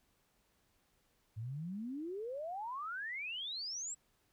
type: exponential sweep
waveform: sine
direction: up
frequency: 103.6 to 7902 Hz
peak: -39 dBFS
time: 1.36-3.95 s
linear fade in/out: 20 ms
effects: pink hiss -75 dBFS RMS until 4.32 s